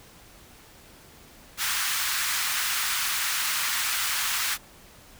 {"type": "high-pass noise", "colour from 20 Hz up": "pink", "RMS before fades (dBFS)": -27, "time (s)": [1.57, 4.58], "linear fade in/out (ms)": 50, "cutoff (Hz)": 1200, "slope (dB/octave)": 24, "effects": ["pink hiss -51 dBFS RMS until 5.19 s"]}